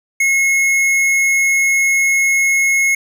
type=tone with hard clipping; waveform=sine; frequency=2171 Hz; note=C#7; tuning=37 cents flat; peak=-13 dBFS; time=0.2-2.95 s; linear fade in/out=5 ms; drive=12 dB; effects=none